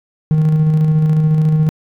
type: tone with tremolo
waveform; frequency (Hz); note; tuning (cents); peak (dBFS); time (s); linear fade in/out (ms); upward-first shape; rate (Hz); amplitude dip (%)
triangle; 155.56; D#3; 0; -6; 0.31-1.69; 0; square; 14; 30
effects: tanh soft clip ceiling -2 dBFS